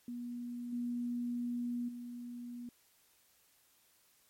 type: tone with level steps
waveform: sine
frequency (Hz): 241.3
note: B3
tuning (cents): -40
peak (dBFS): -39 / -34 / -42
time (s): 0.08-2.69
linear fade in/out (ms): 2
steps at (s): 0.72 / 1.88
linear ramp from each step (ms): 10
effects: white hiss -69 dBFS RMS until 4.29 s + MP3 64 kbps